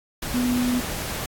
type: tone in noise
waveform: sine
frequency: 246.9 Hz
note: B3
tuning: in tune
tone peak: -20 dBFS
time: 0.34-0.8 s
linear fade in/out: 5 ms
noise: pink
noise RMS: -30 dBFS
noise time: 0.22-1.26 s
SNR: +7 dB
effects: AAC 64 kbps